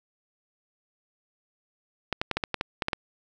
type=clicks; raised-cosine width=0.3 ms; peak=-10 dBFS; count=10; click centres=2.127 / 2.215 / 2.313 / 2.37 / 2.438 / 2.543 / 2.611 / 2.822 / 2.884 / 2.932 s; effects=none